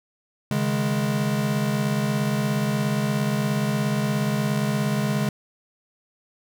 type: chord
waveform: square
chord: C# suspended second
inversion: none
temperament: equal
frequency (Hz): 138.59 / 155.56 / 207.7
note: C#3 / D#3 / G#3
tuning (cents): 0 / 0 / 0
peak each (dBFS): -26 / -30 / -25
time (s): 0.51-5.29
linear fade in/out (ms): 2
effects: none